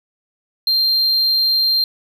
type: tone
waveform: triangle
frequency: 4176 Hz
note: C8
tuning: 4 cents flat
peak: -12 dBFS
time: 0.67-1.84 s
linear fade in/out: 2 ms
effects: none